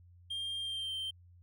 triangle tone with pitch glide, 3200 to 3132 Hz, G7 to G7, +35 to -2 cents, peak -34 dBFS, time 0.3-1.11 s, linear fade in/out 10 ms, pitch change -37 cents, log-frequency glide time 0.6-0.93 s, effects added 88 Hz sine -56 dBFS peak until 1.42 s

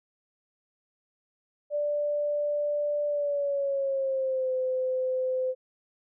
sine tone with pitch glide, 587.3 to 514.2 Hz, D5 to C5, 0 to -30 cents, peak -25 dBFS, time 1.7-5.55 s, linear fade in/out 50 ms, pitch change -230 cents, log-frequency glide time 3.07-4.52 s, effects none

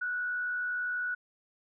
sine tone with frequency modulation, 1471 Hz, F#6, 11 cents flat, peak -30 dBFS, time 0.01-1.15 s, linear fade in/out 10 ms, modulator 72.2 Hz, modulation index 0.36, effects none

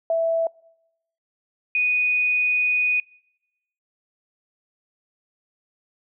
sine tone pair in turn, 659.3 / 2480 Hz, E5 / D#7, 0 / -6 cents, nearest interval octave + major seventh, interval 2294 cents, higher second, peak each -18 dBFS, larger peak neither, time 0.1-0.47 / 1.75-3 s, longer second, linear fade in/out 2 ms, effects noise-tail reverb RT60 0.9 s tail -26 dB re dry

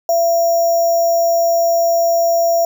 sine tone with sample-and-hold, 675 Hz, E5, 41 cents sharp, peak -11 dBFS, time 0.09-2.65 s, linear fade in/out 2 ms, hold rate 6300 Hz, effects none

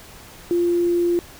sine tone with quantisation, 346.9 Hz, F4, 12 cents flat, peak -16 dBFS, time 0.51-1.19 s, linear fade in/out 0 ms, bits 7, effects pink hiss -43 dBFS RMS until 1.39 s

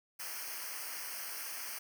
white noise with comb filter, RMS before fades -42 dBFS, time 0.19-1.79 s, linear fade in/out 10 ms, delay 0.27 ms, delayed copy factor -1, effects none

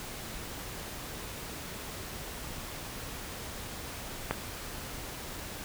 click, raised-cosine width 0.5 ms, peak -13 dBFS, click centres 4.31 s, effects pink hiss -41 dBFS RMS until 5.64 s

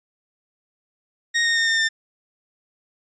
sawtooth tone with pitch steps, 1864.7 / 1847.5 / 1830.5 / 1813.7 / 1797 Hz, A#6 / A#6 / A#6 / A#6 / A6, 0 / -16 / -32 / -48 / +36 cents, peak -14 dBFS, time 1.34-1.89 s, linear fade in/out 20 ms, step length 110 ms, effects resampled to 16000 Hz

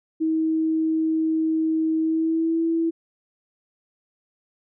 sine tone with pitch glide, 319 to 329.5 Hz, D#4 to E4, +43 to -1 cents, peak -19 dBFS, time 0.2-2.91 s, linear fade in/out 20 ms, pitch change +56 cents, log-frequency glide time 2-2.63 s, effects none

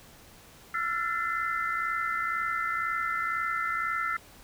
sine tone cluster, 1339 / 1401 / 1769 / 2055 Hz, E6 / F6 / A6 / C7, +27 / +5 / +9 / -32 cents, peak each -30 / -35 / -35 / -34 dBFS, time 0.74-4.17 s, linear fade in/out 5 ms, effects pink hiss -53 dBFS RMS until 4.43 s

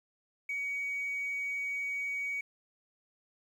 sine tone, 2254 Hz, C#7, 28 cents sharp, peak -31 dBFS, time 0.49-2.41 s, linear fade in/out 5 ms, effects tanh soft clip ceiling -29 dBFS + 10-bit

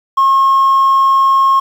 triangle tone, 1080 Hz, C#6, 45 cents flat, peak -4 dBFS, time 0.17-1.6 s, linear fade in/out 10 ms, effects tanh soft clip ceiling -3 dBFS + 7-bit

